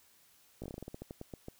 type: slowing click train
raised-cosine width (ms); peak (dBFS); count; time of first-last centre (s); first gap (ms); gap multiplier
2; -29; 15; 0.62-1.484; 17; 1.18
effects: white hiss -65 dBFS RMS until 1.59 s